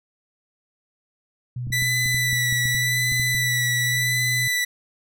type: tone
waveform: sine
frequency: 123.47 Hz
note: B2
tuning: in tune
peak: -26 dBFS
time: 1.56-4.48 s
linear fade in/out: 5 ms
type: clicks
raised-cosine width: 5 ms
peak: -21 dBFS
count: 12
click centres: 1.671 / 1.703 / 1.823 / 2.059 / 2.145 / 2.33 / 2.526 / 2.655 / 2.748 / 3.121 / 3.198 / 3.348 s
type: tone with vibrato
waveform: sawtooth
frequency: 1975.5 Hz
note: B6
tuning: in tune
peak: -17 dBFS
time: 1.72-4.65 s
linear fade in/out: 10 ms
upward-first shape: sine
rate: 0.88 Hz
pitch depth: 24 cents each way
effects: none